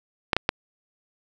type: clicks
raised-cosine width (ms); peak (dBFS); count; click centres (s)
0.3; -3; 3; 0.332 / 0.366 / 0.491
effects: none

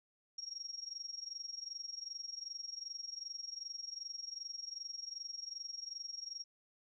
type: tone with amplitude modulation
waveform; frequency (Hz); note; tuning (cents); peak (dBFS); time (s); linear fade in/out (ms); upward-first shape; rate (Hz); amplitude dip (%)
sine; 5588; F8; 0; -39; 0.38-6.44; 5; sine; 22.6; 85
effects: none

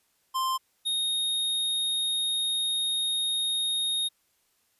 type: tone pair in turn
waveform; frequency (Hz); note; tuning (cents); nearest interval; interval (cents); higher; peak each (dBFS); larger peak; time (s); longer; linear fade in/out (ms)
square; 1046.5 / 3719; C6 / A#7; 0 / -5; octave + minor seventh; 2195; second; -26; neither; 0.34-0.58 / 0.85-4.09; second; 20
effects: white hiss -70 dBFS RMS until 4.79 s + resampled to 32000 Hz

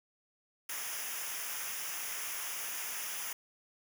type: noise with comb filter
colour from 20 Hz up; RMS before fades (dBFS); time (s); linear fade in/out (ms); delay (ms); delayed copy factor
white; -39; 0.69-3.33; 5; 0.24; -0.8
effects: none

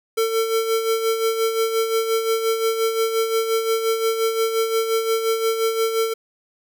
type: tone with tremolo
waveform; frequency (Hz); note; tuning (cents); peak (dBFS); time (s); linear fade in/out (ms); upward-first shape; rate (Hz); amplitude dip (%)
square; 450; A4; +39; -17; 0.17-6.14; 10; sine; 5.7; 55
effects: none

